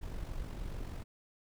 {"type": "noise with amplitude modulation", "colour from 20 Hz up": "brown", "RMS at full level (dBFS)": -38, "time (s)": [0.01, 1.04], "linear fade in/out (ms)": 20, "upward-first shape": "sine", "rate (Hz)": 46.6, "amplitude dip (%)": 50, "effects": []}